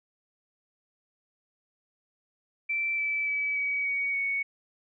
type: tone with pitch steps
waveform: sine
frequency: 2336 / 2313 / 2291 / 2268 / 2246 / 2224 Hz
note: D7 / D7 / D7 / C#7 / C#7 / C#7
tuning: -10 / -27 / -44 / +39 / +22 / +5 cents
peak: -26 dBFS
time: 2.69-4.43 s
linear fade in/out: 10 ms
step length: 290 ms
effects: none